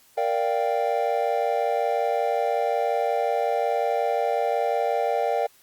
triangle chord, G minor seventh, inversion first, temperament equal, 466.2 / 587.3 / 698.5 / 784 Hz, Bb4 / D5 / F5 / G5, 0 / 0 / 0 / 0 cents, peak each -25 dBFS, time 0.17-5.47 s, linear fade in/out 10 ms, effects white hiss -57 dBFS RMS until 5.62 s + Opus 48 kbps

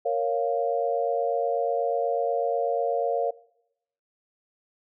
sine chord, Bb minor, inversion none, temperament equal, 466.2 / 554.4 / 698.5 Hz, Bb4 / Db5 / F5, 0 / 0 / 0 cents, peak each -27 dBFS, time 0.05-3.31 s, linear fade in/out 10 ms, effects noise-tail reverb RT60 0.8 s tail -21 dB re dry

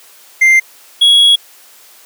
triangle tone pair in turn, 2093 / 3333 Hz, C7 / G#7, 0 / +5 cents, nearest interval minor sixth, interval 805 cents, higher second, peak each -3 dBFS, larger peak neither, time 0.41-0.6 / 1.01-1.36 s, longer second, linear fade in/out 10 ms, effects white hiss -42 dBFS RMS until 2.05 s + high-pass 400 Hz 12 dB/octave

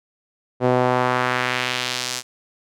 sawtooth tone with band-pass filter sweep, 125.5 Hz, B2, 28 cents sharp, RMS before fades -21 dBFS, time 0.6-2.23 s, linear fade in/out 50 ms, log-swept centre 500 to 6600 Hz, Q 1.2, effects none

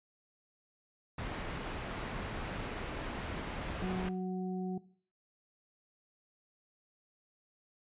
pink low-pass noise, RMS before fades -40 dBFS, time 1.18-4.09 s, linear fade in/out 5 ms, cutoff 2700 Hz, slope 12 dB/octave
harmonic tone, 185 Hz, F#3, in tune, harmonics 1 / 2 / 4, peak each -34 / -40 / -46 dBFS, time 3.82-4.78 s, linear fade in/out 5 ms
effects noise-tail reverb RT60 0.5 s tail -19 dB re dry + resampled to 8000 Hz

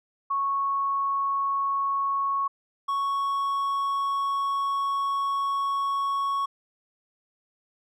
sine / triangle tone pair in turn, 1105 / 1109.1 Hz, C#6 / C#6, -6 / +1 cents, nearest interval unison, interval 7 cents, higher second, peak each -23 / -22 dBFS, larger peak second, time 0.3-2.48 / 2.88-6.46 s, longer second, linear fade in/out 10 ms, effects none

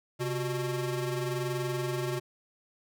35% pulse ring-modulated tone, 246.9 Hz, B3, in tune, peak -25 dBFS, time 0.19-2.2 s, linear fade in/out 20 ms, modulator 113 Hz, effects none

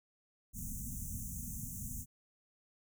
pink band-stop noise, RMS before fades -42 dBFS, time 0.53-2.06 s, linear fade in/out 50 ms, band 250 to 6100 Hz, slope 96 dB/octave, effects none

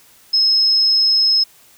sine tone, 5170 Hz, E8, 34 cents flat, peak -11 dBFS, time 0.33-1.44 s, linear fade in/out 10 ms, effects white hiss -49 dBFS RMS until 1.77 s

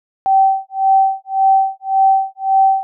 sine tone with tremolo, 773 Hz, G5, 24 cents flat, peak -7 dBFS, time 0.26-2.83 s, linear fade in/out 0 ms, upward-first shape sine, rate 1.8 Hz, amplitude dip 100%, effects none

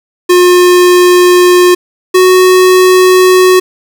square tone pair in turn, 358.1 / 369.2 Hz, F4 / F#4, +43 / -4 cents, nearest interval minor second, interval 53 cents, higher second, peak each -3 dBFS, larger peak neither, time 0.29-1.75 / 2.14-3.6 s, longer neither, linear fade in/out 10 ms, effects 7-bit

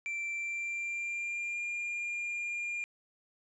triangle tone with pitch glide, 2347 to 2406 Hz, D7 to D7, -2 to +41 cents, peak -32 dBFS, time 0.06-2.84 s, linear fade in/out 0 ms, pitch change +43 cents, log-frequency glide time 0.34-1.61 s, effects resampled to 22050 Hz + 12-bit

